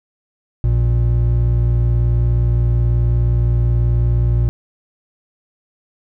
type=tone pair together; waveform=triangle; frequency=58.9 / 117.8 Hz; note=A#1 / A#2; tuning=+19 / +19 cents; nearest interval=octave; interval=1200 cents; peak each=-13 dBFS; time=0.64-4.49 s; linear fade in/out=0 ms; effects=none